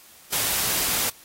white noise, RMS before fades -24 dBFS, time 0.32-1.1 s, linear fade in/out 10 ms, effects white hiss -50 dBFS RMS until 1.24 s + AAC 48 kbps

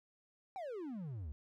triangle exponential sweep, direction down, 802 to 67 Hz, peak -39 dBFS, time 0.56-1.32 s, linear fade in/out 0 ms, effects none

